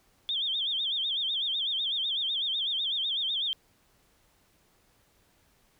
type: tone with vibrato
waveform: sine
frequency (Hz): 3396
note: G#7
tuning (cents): +38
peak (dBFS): -27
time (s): 0.29-3.53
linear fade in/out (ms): 0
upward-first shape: sine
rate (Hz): 8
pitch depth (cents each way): 160
effects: pink hiss -66 dBFS RMS until 5.79 s